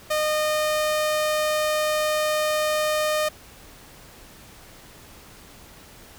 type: tone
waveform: sawtooth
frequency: 612 Hz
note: D#5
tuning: 29 cents flat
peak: -17 dBFS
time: 0.1-3.29 s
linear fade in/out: 10 ms
effects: pink hiss -47 dBFS RMS until 6.18 s